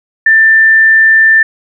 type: tone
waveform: sine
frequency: 1780 Hz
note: A6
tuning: 20 cents sharp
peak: -3 dBFS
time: 0.26-1.43 s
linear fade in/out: 5 ms
effects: none